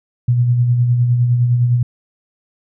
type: tone with tremolo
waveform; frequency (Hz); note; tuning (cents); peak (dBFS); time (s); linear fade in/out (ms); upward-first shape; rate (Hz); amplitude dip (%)
sine; 121.7; B2; -25; -9; 0.28-1.83; 5; sine; 9.8; 40
effects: none